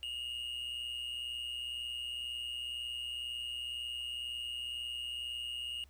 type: tone with amplitude modulation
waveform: triangle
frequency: 2855 Hz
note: F7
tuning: 37 cents sharp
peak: -33 dBFS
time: 0.03-5.84 s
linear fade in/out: 0 ms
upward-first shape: sine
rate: 122 Hz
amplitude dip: 65%
effects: added 66 Hz sine -58 dBFS peak until 5.89 s + pink hiss -69 dBFS RMS until 5.89 s